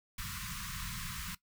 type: band-stop noise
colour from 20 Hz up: pink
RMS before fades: -41 dBFS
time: 0.18-1.35 s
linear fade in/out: 5 ms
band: 210 to 1000 Hz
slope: 96 dB/octave
effects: noise-tail reverb RT60 0.1 s tail -17 dB re dry